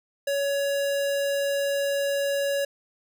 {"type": "tone", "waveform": "square", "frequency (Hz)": 561, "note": "C#5", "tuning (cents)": 21, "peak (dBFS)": -24, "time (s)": [0.27, 2.65], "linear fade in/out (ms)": 5, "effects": []}